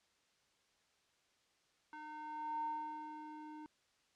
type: tone with band-pass filter sweep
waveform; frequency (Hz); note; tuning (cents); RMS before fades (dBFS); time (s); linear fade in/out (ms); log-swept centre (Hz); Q
square; 305.6; D#4; -31; -45; 1.93-3.66; 0; 1200 to 610; 8.2
effects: white hiss -75 dBFS RMS until 4.15 s + low-pass 6000 Hz 12 dB/octave